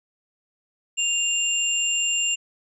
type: tone pair together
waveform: sine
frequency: 2794 / 7339 Hz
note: F7 / A#8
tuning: 0 / -28 cents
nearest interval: octave + perfect fourth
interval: 1672 cents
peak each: -22 / -25 dBFS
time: 0.97-2.36 s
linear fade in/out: 20 ms
effects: none